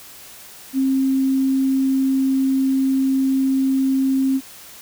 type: tone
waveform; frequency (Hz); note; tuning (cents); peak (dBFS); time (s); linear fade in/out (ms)
sine; 266.9; C4; +35; -15; 0.73-4.41; 50
effects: white hiss -41 dBFS RMS until 4.81 s